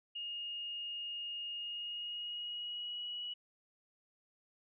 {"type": "tone with pitch glide", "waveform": "sine", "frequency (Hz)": [2850, 2928], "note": ["F7", "F#7"], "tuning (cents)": [34, -19], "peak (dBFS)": -39, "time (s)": [0.15, 3.34], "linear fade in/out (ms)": 10, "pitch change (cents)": 47, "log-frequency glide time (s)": [1.57, 3.22], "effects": []}